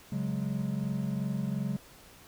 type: chord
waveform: triangle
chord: C# suspended fourth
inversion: none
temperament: equal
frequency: 138.59 / 185 / 207.7 Hz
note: C#3 / F#3 / G#3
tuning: 0 / 0 / 0 cents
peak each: -32 dBFS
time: 0.12-1.77 s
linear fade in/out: 5 ms
effects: pink hiss -54 dBFS RMS until 2.27 s